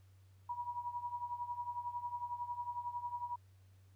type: tone with tremolo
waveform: sine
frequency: 965 Hz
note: B5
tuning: 40 cents flat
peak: -35 dBFS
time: 0.49-3.36 s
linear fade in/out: 5 ms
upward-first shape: triangle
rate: 11 Hz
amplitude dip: 85%
effects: added 95 Hz sine -60 dBFS peak until 3.95 s + pink hiss -75 dBFS RMS until 3.95 s